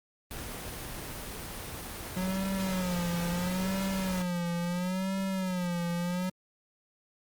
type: noise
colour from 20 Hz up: pink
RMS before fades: -39 dBFS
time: 0.31-4.22 s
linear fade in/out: 0 ms
type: tone with vibrato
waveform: square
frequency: 182.2 Hz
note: F#3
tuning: 26 cents flat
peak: -30 dBFS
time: 2.16-6.3 s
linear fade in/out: 10 ms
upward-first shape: sine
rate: 0.74 Hz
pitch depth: 100 cents each way
effects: Opus 24 kbps